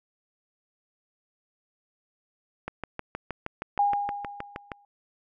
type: click train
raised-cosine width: 0.5 ms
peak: -17 dBFS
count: 14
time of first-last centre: 2.68-4.718 s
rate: 6.38 Hz
type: tone with exponential decay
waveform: sine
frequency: 813 Hz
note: G#5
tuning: 37 cents flat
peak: -18 dBFS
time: 3.79-4.85 s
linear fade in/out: 2 ms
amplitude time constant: 230 ms
effects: none